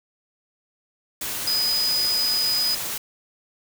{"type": "tone in noise", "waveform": "sine", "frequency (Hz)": 4978, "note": "D#8", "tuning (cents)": 0, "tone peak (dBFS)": -20, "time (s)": [1.47, 2.75], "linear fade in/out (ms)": 5, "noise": "white", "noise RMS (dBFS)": -29, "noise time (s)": [1.21, 2.98], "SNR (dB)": 6, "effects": []}